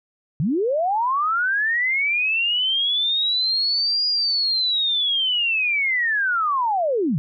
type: linear two-way sweep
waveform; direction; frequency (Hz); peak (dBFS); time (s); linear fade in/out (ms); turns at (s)
sine; up then down; 128.9 to 4896 to 128.9; -18; 0.4-7.18; 0; 4.07
effects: none